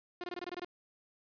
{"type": "tone bursts", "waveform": "sawtooth", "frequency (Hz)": 355.2, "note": "F4", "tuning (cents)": 29, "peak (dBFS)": -34, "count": 9, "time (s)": [0.21, 0.647], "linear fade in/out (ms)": 2, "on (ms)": 29, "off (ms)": 22, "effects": ["resampled to 11025 Hz", "10-bit"]}